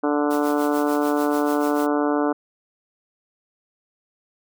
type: harmonic tone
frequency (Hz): 146.83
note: D3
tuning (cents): 0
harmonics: 2 / 3 / 4 / 5 / 6 / 7 / 8 / 9 / 10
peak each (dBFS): -21 / -25 / -27 / -29 / -31 / -32 / -33 / -34 / -35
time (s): 0.03-2.33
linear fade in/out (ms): 10
type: noise with tremolo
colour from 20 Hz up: white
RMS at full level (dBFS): -37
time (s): 0.3-1.87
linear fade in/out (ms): 10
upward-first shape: sine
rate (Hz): 6.8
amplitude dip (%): 75
effects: none